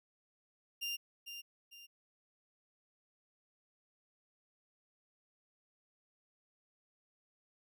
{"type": "tone with echo", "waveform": "30% pulse", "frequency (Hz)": 2794, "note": "F7", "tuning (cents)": 0, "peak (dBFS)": -34, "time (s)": [0.81, 0.97], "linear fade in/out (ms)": 20, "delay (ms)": 450, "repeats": 2, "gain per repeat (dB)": -8, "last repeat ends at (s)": 1.87, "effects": []}